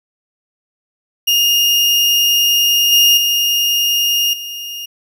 35% pulse tone with level steps, 2835 Hz, F7, 25 cents sharp, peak -9 / -6 / -11 / -23 dBFS, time 1.27-4.86 s, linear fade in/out 10 ms, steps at 2.92 / 3.17 / 4.33 s, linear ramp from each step 5 ms, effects none

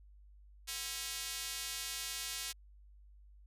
square tone with high-pass filter, 148.3 Hz, D3, 17 cents sharp, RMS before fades -41 dBFS, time 0.67-2.53 s, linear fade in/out 20 ms, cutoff 3500 Hz, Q 0.69, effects added 50 Hz sine -56 dBFS peak until 3.46 s + resampled to 32000 Hz

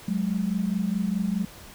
sine tone pair together, 185.4 / 210.2 Hz, F#3 / G#3, +4 / +21 cents, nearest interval major second, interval 217 cents, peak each -26 dBFS, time 0.08-1.45 s, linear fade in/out 5 ms, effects pink hiss -46 dBFS RMS until 1.74 s

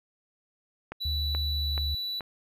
click train, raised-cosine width 0.5 ms, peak -21 dBFS, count 4, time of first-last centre 0.92-2.208 s, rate 2.33 Hz
triangle tone, 3951 Hz, B7, in tune, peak -29 dBFS, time 1-2.21 s, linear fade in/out 20 ms
sine tone with pitch glide, 75 to 73.2 Hz, D2 to D2, +37 to -5 cents, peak -28 dBFS, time 1.05-1.95 s, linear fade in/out 5 ms, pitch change -42 cents, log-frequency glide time 1.23-1.72 s
effects none

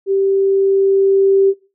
sine tone with level ramp, 390.3 Hz, G4, 8 cents flat, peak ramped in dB -12 to -8 dBFS, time 0.06-1.54 s, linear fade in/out 50 ms, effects noise-tail reverb RT60 0.3 s tail -18 dB re dry

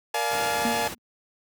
sawtooth chord, Bb dominant seventh, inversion none, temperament equal with one note detuned, 466.2 / 587.3 / 698.5 / 850 Hz, Bb4 / D5 / F5 / Ab5, 0 / 0 / 0 / +40 cents, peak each -28 / -29 / -26 / -23 dBFS, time 0.14-0.88 s, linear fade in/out 5 ms
pink noise, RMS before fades -35 dBFS, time 0.3-0.95 s, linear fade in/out 20 ms
sine tone with exponential decay, 233.1 Hz, A#3, in tune, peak -22 dBFS, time 0.65-0.98 s, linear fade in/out 0 ms, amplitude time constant 71 ms
effects high-pass 100 Hz 12 dB/octave

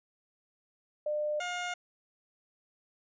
sine / 15% pulse tone pair in turn, 600 / 712.4 Hz, D5 / F5, +37 / +34 cents, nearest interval minor third, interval 297 cents, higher second, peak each -29 / -27 dBFS, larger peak second, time 1.06-1.4 / 1.4-1.74 s, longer neither, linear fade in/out 5 ms, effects resampled to 16000 Hz

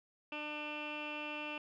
15% pulse tone with low-pass filter, 299.3 Hz, D4, 33 cents sharp, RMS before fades -42 dBFS, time 0.32-1.58 s, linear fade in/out 2 ms, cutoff 2600 Hz, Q 8.3, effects none

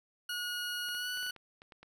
20% pulse tone with pitch glide, 1448 to 1479.3 Hz, F#6 to F#6, -38 to -1 cents, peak -30 dBFS, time 0.29-1.31 s, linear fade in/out 5 ms, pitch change +37 cents, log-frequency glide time 0.94-1.09 s
clicks, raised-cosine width 0.3 ms, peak -36 dBFS, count 10, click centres 0.887 / 0.948 / 1.173 / 1.229 / 1.265 / 1.299 / 1.363 / 1.619 / 1.722 / 1.83 s
effects none

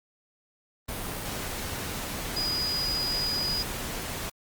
sine tone in noise, 4929 Hz, D#8, 17 cents flat, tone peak -27 dBFS, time 2.36-3.63 s, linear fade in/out 10 ms, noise pink, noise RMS -34 dBFS, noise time 0.88-4.3 s, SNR +4 dB, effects Opus 32 kbps

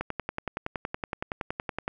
click train, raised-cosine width 0.5 ms, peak -15 dBFS, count 21, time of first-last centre 0.01-1.879 s, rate 10.7 Hz, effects none

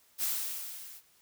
blue noise with level ramp, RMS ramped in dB -29 to -50 dBFS, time 0.18-1.02 s, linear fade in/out 50 ms, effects white hiss -65 dBFS RMS until 1.21 s

